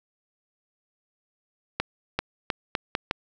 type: accelerating click train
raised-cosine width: 0.3 ms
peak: -8 dBFS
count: 6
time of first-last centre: 1.8-3.111 s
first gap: 390 ms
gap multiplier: 0.8
effects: none